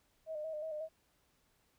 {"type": "tone with vibrato", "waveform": "sine", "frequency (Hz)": 622, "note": "D#5", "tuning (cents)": -1, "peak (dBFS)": -38, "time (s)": [0.26, 0.89], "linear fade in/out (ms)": 50, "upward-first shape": "square", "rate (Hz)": 5.5, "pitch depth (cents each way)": 44, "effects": ["pink hiss -74 dBFS RMS until 1.78 s"]}